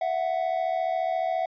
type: tone pair together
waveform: triangle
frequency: 664 / 738.4 Hz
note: E5 / F#5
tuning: +12 / -4 cents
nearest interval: major second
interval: 184 cents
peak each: -25 dBFS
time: 0.01-1.46 s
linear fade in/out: 5 ms
effects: resampled to 11025 Hz